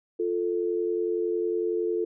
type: tone pair together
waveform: sine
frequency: 349.9 / 440.8 Hz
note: F4 / A4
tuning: +3 / +3 cents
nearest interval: major third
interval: 400 cents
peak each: -27 dBFS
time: 0.19-2.05 s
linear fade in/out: 10 ms
effects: none